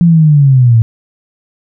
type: linear sweep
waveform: sine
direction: down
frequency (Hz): 174 to 110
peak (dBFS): -3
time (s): 0.01-0.82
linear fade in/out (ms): 0
effects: none